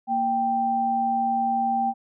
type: tone pair together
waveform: sine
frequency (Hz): 232.9 / 785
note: A#3 / G5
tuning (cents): -1 / +2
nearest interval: octave + major sixth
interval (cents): 2103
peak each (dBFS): -29 / -21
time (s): 0.07-1.94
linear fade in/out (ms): 50
effects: none